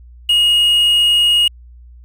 triangle tone with quantisation, 2874 Hz, F7, 49 cents sharp, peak -8 dBFS, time 0.29-1.48 s, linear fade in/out 5 ms, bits 6, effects added 60 Hz sine -37 dBFS peak until 2.04 s

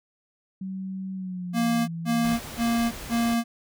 sine tone with pitch glide, 190 to 166.36 Hz, F#3 to E3, +46 to +16 cents, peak -30 dBFS, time 0.61-2.35 s, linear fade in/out 5 ms, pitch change -230 cents, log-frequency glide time 1.14-1.83 s
square tone bursts, 233.1 Hz, A#3, in tune, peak -22 dBFS, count 4, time 1.53-3.44 s, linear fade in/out 50 ms, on 350 ms, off 170 ms
pink noise, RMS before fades -38 dBFS, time 2.24-3.34 s, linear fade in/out 2 ms
effects none

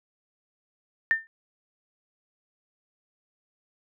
sine tone with exponential decay, 1800 Hz, A6, 39 cents sharp, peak -15 dBFS, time 1.11-1.27 s, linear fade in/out 0 ms, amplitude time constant 33 ms, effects none

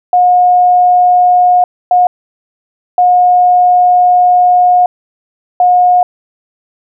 sine tone bursts at uneven times, 720 Hz, F#5, 47 cents flat, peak -4 dBFS, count 4, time 0.13-1.64 / 1.91-2.07 / 2.98-4.86 / 5.6-6.03 s, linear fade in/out 2 ms, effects none

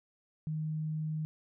sine tone, 155.56 Hz, D#3, in tune, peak -32 dBFS, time 0.47-1.25 s, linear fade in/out 0 ms, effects none

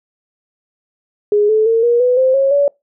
sine tone with pitch steps, 415.3 / 434.4 / 454.5 / 475.4 / 497.3 / 520.2 / 544.2 / 569.3 Hz, G#4 / A4 / A#4 / A#4 / B4 / C5 / C#5 / C#5, 0 / -22 / -44 / +34 / +12 / -10 / -32 / +46 cents, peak -9 dBFS, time 1.32-2.68 s, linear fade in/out 2 ms, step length 170 ms, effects noise-tail reverb RT60 0.2 s tail -25 dB re dry

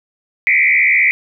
sine tone with frequency modulation, 2178 Hz, C#7, 31 cents flat, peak -9 dBFS, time 0.47-1.11 s, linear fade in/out 0 ms, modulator 75.2 Hz, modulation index 2.9, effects none

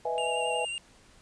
sine chord, E major seventh, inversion second, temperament equal, 493.9 / 622.3 / 659.3 / 830.6 Hz, B4 / D#5 / E5 / G#5, 0 / 0 / 0 / 0 cents, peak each -32 / -37 / -34 / -32 dBFS, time 0.05-0.65 s, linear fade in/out 5 ms
square tone with vibrato, 2788 Hz, F7, 4 cents flat, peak -33 dBFS, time 0.18-0.78 s, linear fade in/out 0 ms, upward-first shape sine, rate 11 Hz, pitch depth 25 cents each way
effects pink hiss -58 dBFS RMS until 1.21 s + resampled to 22050 Hz

